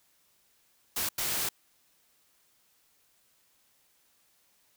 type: noise bursts at uneven times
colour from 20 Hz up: white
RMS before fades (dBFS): -31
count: 2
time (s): 0.96-1.09 / 1.18-1.49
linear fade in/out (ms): 5
effects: white hiss -68 dBFS RMS until 4.76 s